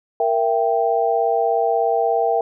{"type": "chord", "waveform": "sine", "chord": "E diminished", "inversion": "second", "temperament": "equal with one note detuned", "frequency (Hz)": [466.2, 667.3, 784], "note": ["Bb4", "E5", "G5"], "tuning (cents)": [0, 21, 0], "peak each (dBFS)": -20, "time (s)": [0.2, 2.41], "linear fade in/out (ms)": 2, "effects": []}